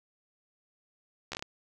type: slowing click train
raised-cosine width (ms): 0.2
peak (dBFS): -19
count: 6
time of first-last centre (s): 1.32-1.425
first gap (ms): 13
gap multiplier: 1.24
effects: 10-bit